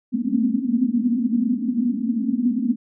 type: band-pass noise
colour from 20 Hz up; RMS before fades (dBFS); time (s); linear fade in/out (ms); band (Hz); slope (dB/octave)
pink; -21; 0.12-2.76; 20; 220 to 260; 96
effects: none